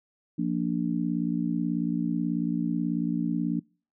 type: chord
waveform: sine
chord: Bb major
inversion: second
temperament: just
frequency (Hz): 174.81 / 233.1 / 291.4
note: F3 / Bb3 / D4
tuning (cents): +2 / 0 / -13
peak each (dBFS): -29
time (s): 0.38-3.6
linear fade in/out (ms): 10
effects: noise-tail reverb RT60 0.4 s tail -26 dB re dry